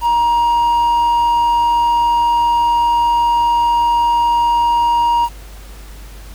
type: tone with quantisation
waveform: triangle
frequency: 945 Hz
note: A#5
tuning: 23 cents sharp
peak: -9 dBFS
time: 0.01-5.29 s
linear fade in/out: 50 ms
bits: 6
effects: added 50 Hz sine -32 dBFS peak until 6.34 s + pink hiss -41 dBFS RMS until 6.34 s